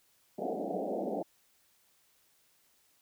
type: band-pass noise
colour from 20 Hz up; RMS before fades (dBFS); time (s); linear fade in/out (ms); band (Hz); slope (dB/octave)
white; -35; 0.38-1.23; 10; 180 to 770; 96
effects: white hiss -69 dBFS RMS until 3.01 s